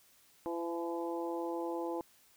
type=harmonic tone with a mistuned harmonic; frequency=168.9 Hz; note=E3; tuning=42 cents sharp; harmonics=2 / 3 / 4 / 5 / 6; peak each=-37 / -40 / -46 / -42 / -48 dBFS; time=0.46-2.01 s; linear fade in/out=0 ms; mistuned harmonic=5; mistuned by=+19 cents; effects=white hiss -65 dBFS RMS until 2.36 s